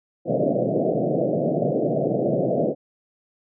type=band-pass noise; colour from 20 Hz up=white; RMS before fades=-22 dBFS; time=0.25-2.75 s; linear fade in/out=50 ms; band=120 to 680 Hz; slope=96 dB/octave; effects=none

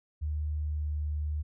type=tone with pitch glide; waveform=sine; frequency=75.6 to 75.12 Hz; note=D#2 to D2; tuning=-49 to +40 cents; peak=-29 dBFS; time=0.21-1.43 s; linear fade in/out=20 ms; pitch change=-11 cents; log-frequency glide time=0.54-0.89 s; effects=none

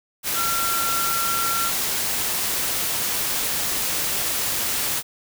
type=tone in noise; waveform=sine; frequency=1364 Hz; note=F6; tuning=41 cents flat; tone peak=-24 dBFS; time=0.34-1.72 s; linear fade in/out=50 ms; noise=white; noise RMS=-24 dBFS; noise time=0.23-5.03 s; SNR=-3 dB; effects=none

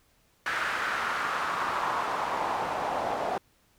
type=noise with band-pass filter sweep; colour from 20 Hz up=pink; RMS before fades=-30 dBFS; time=0.46-3.38 s; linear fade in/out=2 ms; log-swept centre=1600 to 690 Hz; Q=2.5; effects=pink hiss -66 dBFS RMS until 3.78 s

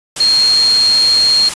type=tone in noise; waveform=sine; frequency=4238 Hz; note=C8; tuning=21 cents sharp; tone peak=-8 dBFS; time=0.2-1.49 s; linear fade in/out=5 ms; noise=white; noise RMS=-21 dBFS; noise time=0.16-1.54 s; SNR=+10 dB; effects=resampled to 22050 Hz

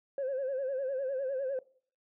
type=tone with vibrato; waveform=sine; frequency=535 Hz; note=C5; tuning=38 cents sharp; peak=-29 dBFS; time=0.18-1.59 s; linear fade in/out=2 ms; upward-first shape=sine; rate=9.9 Hz; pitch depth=86 cents each way; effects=noise-tail reverb RT60 0.5 s tail -21 dB re dry + tanh soft clip ceiling -28 dBFS

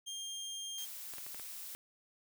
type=tone; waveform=25% pulse; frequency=3201 Hz; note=G7; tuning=36 cents sharp; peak=-37 dBFS; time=0.06-0.86 s; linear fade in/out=20 ms
type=noise; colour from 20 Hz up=blue; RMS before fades=-46 dBFS; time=0.78-1.75 s; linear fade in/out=0 ms
type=clicks; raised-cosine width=0.3 ms; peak=-33 dBFS; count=6; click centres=1.137 / 1.183 / 1.265 / 1.346 / 1.397 / 1.749 s
effects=none

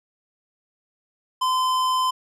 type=tone with tanh clipping; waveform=sine; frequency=1026 Hz; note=C6; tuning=34 cents flat; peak=-21 dBFS; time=1.41-2.11 s; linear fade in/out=10 ms; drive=17 dB; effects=none

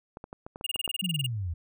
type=clicks; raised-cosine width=1 ms; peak=-26 dBFS; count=8; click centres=0.171 / 0.241 / 0.329 / 0.465 / 0.559 / 0.611 / 0.759 / 0.878 s
type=tone bursts; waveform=square; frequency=2830 Hz; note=F7; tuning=22 cents sharp; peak=-28 dBFS; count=13; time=0.64-1.265 s; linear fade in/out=5 ms; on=25 ms; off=25 ms
type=exponential sweep; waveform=sine; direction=down; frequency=194.9 to 79 Hz; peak=-29 dBFS; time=1.02-1.54 s; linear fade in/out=10 ms
effects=none

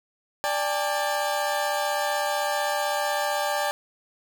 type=chord; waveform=30% pulse; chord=D suspended fourth; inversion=none; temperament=equal with one note detuned; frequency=587.3 / 804.2 / 880 Hz; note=D5 / G5 / A5; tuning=0 / +44 / 0 cents; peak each=-25 / -25 / -28 dBFS; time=0.44-3.71 s; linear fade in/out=0 ms; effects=none

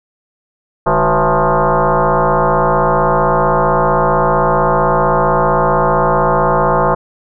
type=tone with frequency modulation; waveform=sine; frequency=200.8 Hz; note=G3; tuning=42 cents sharp; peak=-9 dBFS; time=0.86-6.95 s; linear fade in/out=10 ms; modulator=173 Hz; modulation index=6.1; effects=none

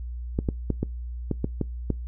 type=clicks; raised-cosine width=3 ms; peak=-11 dBFS; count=8; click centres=0.389 / 0.488 / 0.703 / 0.83 / 1.313 / 1.444 / 1.613 / 1.903 s; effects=noise-tail reverb RT60 0.2 s tail -24 dB re dry + added 60 Hz sine -31 dBFS peak until 2.07 s

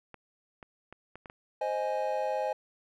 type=clicks; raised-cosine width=0.5 ms; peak=-30 dBFS; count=6; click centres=0.143 / 0.628 / 0.926 / 1.156 / 1.258 / 1.299 s
type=chord; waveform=triangle; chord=Ab major; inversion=first; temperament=equal; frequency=523.3 / 622.3 / 830.6 Hz; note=C5 / Eb5 / Ab5; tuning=0 / 0 / 0 cents; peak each=-31 dBFS; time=1.61-2.53 s; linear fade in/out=5 ms
effects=none

